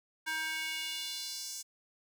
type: tone with high-pass filter sweep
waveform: square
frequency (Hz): 316.5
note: D#4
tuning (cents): +30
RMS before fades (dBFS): -38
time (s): 0.26-1.63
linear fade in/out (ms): 20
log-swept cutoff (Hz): 1400 to 6600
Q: 2.2
effects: none